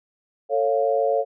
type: chord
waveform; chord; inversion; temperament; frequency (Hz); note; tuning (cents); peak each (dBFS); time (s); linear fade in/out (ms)
sine; A augmented; none; equal with one note detuned; 446.7 / 554.4 / 698.5; A4 / C#5 / E#5; +26 / 0 / 0; -23 / -21 / -24; 0.49-1.25; 50
effects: none